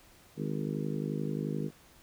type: harmonic tone with a mistuned harmonic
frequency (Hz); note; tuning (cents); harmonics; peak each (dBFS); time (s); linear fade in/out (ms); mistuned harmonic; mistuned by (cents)
51.4; G#1; -17; 3 / 4 / 5 / 6 / 7 / 8 / 9; -35 / -37 / -39 / -41 / -42 / -43 / -44; 0.36-1.71; 50; 9; +22
effects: pink hiss -59 dBFS RMS until 2.02 s